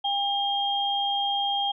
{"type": "tone pair together", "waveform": "sine", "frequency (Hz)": [802, 3219], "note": ["G5", "G7"], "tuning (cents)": [39, 45], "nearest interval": "2 octaves", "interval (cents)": 2406, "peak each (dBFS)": -26, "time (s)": [0.04, 1.72], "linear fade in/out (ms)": 10, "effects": []}